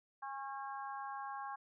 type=harmonic tone with a mistuned harmonic; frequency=273 Hz; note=C#4; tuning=26 cents flat; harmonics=3 / 4 / 5 / 6; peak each=-44 / -45 / -55 / -51 dBFS; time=0.22-1.56 s; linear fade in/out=10 ms; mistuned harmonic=6; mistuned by=-21 cents; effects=none